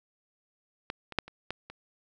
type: clicks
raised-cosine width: 0.3 ms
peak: -17 / -25 / -9 / -29 / -17 / -27 dBFS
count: 6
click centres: 0.901 / 1.123 / 1.187 / 1.28 / 1.506 / 1.7 s
effects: none